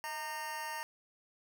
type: tone with amplitude modulation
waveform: 25% pulse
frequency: 921 Hz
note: A#5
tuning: 21 cents flat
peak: -31 dBFS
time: 0.04-0.83 s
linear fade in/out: 0 ms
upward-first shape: sine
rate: 284 Hz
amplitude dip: 75%
effects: none